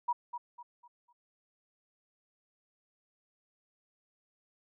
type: tone with echo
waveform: sine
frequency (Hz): 962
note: B5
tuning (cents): -46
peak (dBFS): -27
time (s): 0.08-0.13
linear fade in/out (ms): 10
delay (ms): 250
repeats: 4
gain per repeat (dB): -9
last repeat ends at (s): 1.13
effects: none